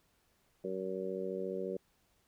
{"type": "harmonic tone", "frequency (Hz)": 94.3, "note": "F#2", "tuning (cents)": 33, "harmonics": [2, 3, 4, 5, 6], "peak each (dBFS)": [-43, -48, -39, -40, -43], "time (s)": [0.64, 1.77], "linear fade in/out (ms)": 5, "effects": ["pink hiss -73 dBFS RMS until 2.27 s"]}